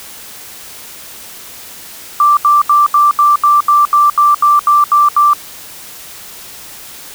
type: tone bursts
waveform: sine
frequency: 1174.7 Hz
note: D6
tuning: in tune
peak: -5 dBFS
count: 13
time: 2.2-5.334 s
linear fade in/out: 2 ms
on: 170 ms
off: 77 ms
effects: white hiss -32 dBFS RMS until 7.14 s